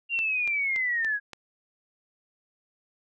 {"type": "linear sweep", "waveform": "sine", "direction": "down", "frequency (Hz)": [2794, 1633], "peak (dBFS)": -24, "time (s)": [0.09, 1.2], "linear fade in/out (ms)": 50}
{"type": "click train", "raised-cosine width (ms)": 0.2, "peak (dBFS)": -22, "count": 5, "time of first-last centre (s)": [0.19, 1.333], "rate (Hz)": 3.5}
{"effects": []}